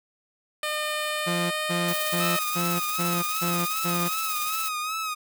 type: tone with pitch glide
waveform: 10% pulse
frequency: 606 to 613.8 Hz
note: D#5 to D#5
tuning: -46 to -24 cents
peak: -18 dBFS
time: 0.63-2.39 s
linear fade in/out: 2 ms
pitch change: +22 cents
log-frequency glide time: 1.15-1.57 s
type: tone bursts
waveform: sawtooth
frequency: 173.3 Hz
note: F3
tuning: 13 cents flat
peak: -22 dBFS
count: 7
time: 1.26-4.09 s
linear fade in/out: 20 ms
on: 250 ms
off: 180 ms
type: noise with tremolo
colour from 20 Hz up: blue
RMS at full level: -30 dBFS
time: 1.88-4.69 s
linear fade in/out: 5 ms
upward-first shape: triangle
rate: 17 Hz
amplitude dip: 50%
type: tone with vibrato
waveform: sawtooth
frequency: 1265 Hz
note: D#6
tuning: 28 cents sharp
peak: -24 dBFS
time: 2.19-5.15 s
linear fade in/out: 20 ms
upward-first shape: sine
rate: 2.6 Hz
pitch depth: 61 cents each way
effects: none